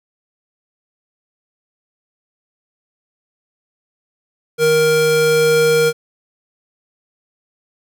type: tone pair together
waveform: square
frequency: 155.8 / 468.4 Hz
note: D#3 / A#4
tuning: +3 / +8 cents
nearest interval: octave + perfect fifth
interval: 1905 cents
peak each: -24 / -12 dBFS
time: 4.58-5.93 s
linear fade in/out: 50 ms
effects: none